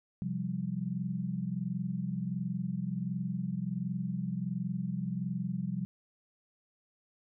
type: chord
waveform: sine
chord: C suspended fourth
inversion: none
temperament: equal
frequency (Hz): 130.81 / 174.61 / 196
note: C3 / F3 / G3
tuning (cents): 0 / 0 / 0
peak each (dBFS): -38 / -35 / -36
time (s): 0.22-5.85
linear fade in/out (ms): 0
effects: none